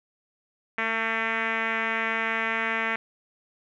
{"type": "tone with low-pass filter", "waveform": "5% pulse", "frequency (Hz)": 224.8, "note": "A3", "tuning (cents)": 37, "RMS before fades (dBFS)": -27, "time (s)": [0.78, 2.96], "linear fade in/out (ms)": 2, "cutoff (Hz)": 2100, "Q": 2.8, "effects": []}